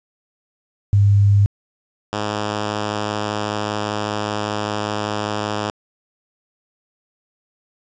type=tone pair in turn; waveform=sine / 5% pulse; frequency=100.9 / 105.11 Hz; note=G#2 / G#2; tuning=-49 / +21 cents; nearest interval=minor second; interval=70 cents; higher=second; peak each=-10 dBFS; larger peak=neither; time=0.93-1.46 / 2.13-5.7 s; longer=second; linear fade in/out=0 ms; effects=resampled to 16000 Hz + 8-bit